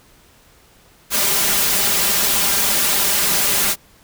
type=noise with comb filter; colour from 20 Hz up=white; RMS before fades=-17 dBFS; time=1.1-3.76 s; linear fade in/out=50 ms; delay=5 ms; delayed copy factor=+0.6; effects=pink hiss -51 dBFS RMS until 4.03 s